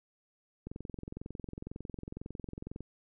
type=click train; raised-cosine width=3 ms; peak=-28 dBFS; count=48; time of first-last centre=0.67-2.806 s; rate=22 Hz; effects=none